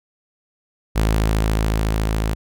sawtooth tone with level ramp, 53.9 Hz, A1, 35 cents flat, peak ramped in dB -11 to -15 dBFS, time 0.95-2.35 s, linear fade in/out 20 ms, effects none

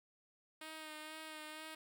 5% pulse tone with vibrato, 311.1 Hz, D#4, in tune, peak -36 dBFS, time 0.61-1.75 s, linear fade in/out 5 ms, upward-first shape sine, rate 2.1 Hz, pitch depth 25 cents each way, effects none

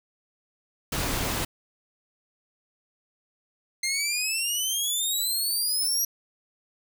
pink noise, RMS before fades -28 dBFS, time 0.92-1.45 s, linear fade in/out 5 ms
15% pulse exponential sweep, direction up, 2093 to 5790 Hz, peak -18 dBFS, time 3.83-6.05 s, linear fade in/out 5 ms
effects none

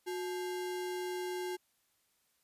sine tone with sample-and-hold, 363 Hz, F#4, 33 cents flat, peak -35 dBFS, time 0.06-1.57 s, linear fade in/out 20 ms, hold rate 1225 Hz, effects white hiss -75 dBFS RMS until 2.43 s + resampled to 32000 Hz

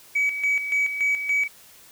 sine tone with tremolo, 2275 Hz, C#7, 44 cents sharp, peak -17 dBFS, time 0.15-1.48 s, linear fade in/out 10 ms, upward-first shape square, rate 3.5 Hz, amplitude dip 65%, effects tanh soft clip ceiling -16 dBFS + white hiss -50 dBFS RMS until 1.91 s

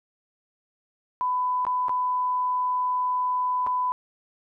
sine tone with dropouts, 1000 Hz, B5, 21 cents sharp, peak -22 dBFS, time 1.21-3.92 s, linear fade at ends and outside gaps 0 ms, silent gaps 1.651-1.667 / 1.884-1.894 / 3.665-3.671 s, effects none

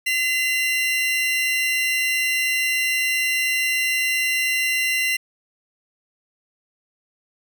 40% pulse tone pair together, 2037 / 2767 Hz, C7 / F7, -47 / -17 cents, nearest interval perfect fourth, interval 530 cents, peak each -21 dBFS, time 0.06-5.17 s, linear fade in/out 10 ms, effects none

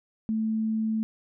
sine tone, 220 Hz, A3, in tune, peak -24 dBFS, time 0.29-1.03 s, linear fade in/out 0 ms, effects none

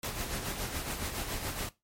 pink noise with tremolo, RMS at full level -34 dBFS, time 0.03-1.69 s, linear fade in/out 2 ms, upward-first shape sine, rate 7.1 Hz, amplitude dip 50%, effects noise-tail reverb RT60 0.2 s tail -17 dB re dry + MP3 64 kbps

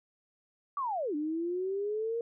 sine linear two-way sweep, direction down then up, 1174.7 to 291.4 to 471.1 Hz, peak -30 dBFS, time 0.77-2.21 s, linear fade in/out 2 ms, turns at 1.15 s, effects none

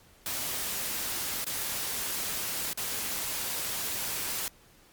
white noise with dropouts, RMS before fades -33 dBFS, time 0.26-4.48 s, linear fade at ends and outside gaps 1 ms, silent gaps 1.444-1.466 / 2.731-2.775 s, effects pink hiss -59 dBFS RMS until 4.92 s + Opus 48 kbps

